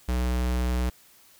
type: tone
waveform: square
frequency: 61.8 Hz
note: B1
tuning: 2 cents sharp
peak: -24 dBFS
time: 0.08-0.9 s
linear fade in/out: 10 ms
effects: white hiss -56 dBFS RMS until 1.39 s